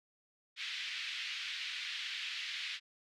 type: band-pass noise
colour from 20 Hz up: white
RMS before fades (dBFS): -41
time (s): 0.56-2.8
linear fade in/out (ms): 50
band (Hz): 1900 to 3800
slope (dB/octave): 24
effects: none